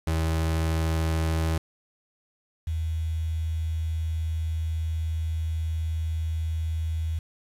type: tone pair in turn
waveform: 35% pulse / sine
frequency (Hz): 80.6 / 80.6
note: E2 / E2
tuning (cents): -38 / -38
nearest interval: unison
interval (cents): 0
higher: neither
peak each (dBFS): -21 / -25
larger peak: first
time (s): 0.07-1.58 / 2.67-7.19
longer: second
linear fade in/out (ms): 5
effects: resampled to 32000 Hz + 8-bit